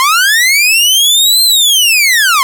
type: linear two-way sweep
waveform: sawtooth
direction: up then down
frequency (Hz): 1019 to 4186 to 1019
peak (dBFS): -3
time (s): 0-2.43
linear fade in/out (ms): 0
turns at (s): 1.43
effects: none